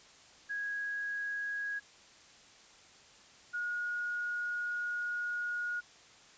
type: tone pair in turn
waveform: sine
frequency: 1653 / 1442.5 Hz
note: G#6 / F#6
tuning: -9 / -44 cents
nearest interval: major second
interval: 235 cents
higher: first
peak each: -34 / -33 dBFS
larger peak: second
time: 0.49-1.8 / 3.53-5.81 s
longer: second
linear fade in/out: 20 ms
effects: white hiss -58 dBFS RMS until 6.37 s + resampled to 16000 Hz